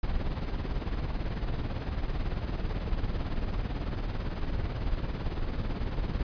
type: noise with tremolo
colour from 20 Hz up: brown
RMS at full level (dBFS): -28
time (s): 0.03-6.23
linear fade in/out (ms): 2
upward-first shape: triangle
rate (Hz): 18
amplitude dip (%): 65
effects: resampled to 11025 Hz